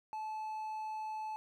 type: tone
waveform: triangle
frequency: 867 Hz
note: A5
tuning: 26 cents flat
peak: -36 dBFS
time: 0.13-1.36 s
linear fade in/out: 0 ms
effects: none